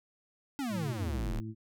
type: exponential sweep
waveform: square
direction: down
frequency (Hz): 293.7 to 34.41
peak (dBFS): -33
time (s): 0.59-1.4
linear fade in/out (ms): 0
type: harmonic tone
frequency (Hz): 110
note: A2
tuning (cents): 0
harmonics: 1 / 2 / 3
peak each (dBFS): -39 / -42 / -44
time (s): 0.69-1.55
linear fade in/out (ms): 50
effects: none